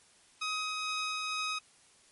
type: tone with tremolo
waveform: 15% pulse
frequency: 1262 Hz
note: D#6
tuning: 24 cents sharp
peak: -25 dBFS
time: 0.41-1.59 s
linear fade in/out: 10 ms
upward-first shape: triangle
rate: 2.2 Hz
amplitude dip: 25%
effects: white hiss -62 dBFS RMS until 2.11 s + MP3 48 kbps